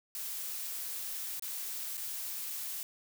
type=noise with dropouts; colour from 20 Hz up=blue; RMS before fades=-39 dBFS; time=0.15-2.83 s; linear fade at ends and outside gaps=1 ms; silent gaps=1.396-1.423 / 1.971-1.976 s; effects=none